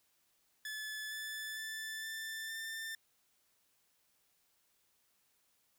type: tone with pitch steps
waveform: sawtooth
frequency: 1728 / 1743 / 1758.2 / 1773.5 / 1788.9 Hz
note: A6 / A6 / A6 / A6 / A6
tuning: -32 / -17 / -2 / +13 / +28 cents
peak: -37 dBFS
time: 0.65-2.95 s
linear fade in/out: 2 ms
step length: 460 ms
effects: white hiss -75 dBFS RMS until 5.78 s